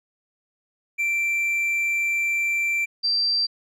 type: tone pair in turn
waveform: triangle / sine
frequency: 2349 / 4698 Hz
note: D7 / D8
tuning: 0 / 0 cents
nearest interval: octave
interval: 1200 cents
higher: second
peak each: -19 dBFS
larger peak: neither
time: 0.98-2.86 / 3.03-3.47 s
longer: first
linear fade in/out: 20 ms
effects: none